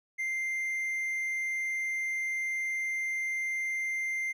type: tone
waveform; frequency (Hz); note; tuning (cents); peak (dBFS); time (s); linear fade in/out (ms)
triangle; 2093; C7; 0; -28; 0.18-4.33; 20
effects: none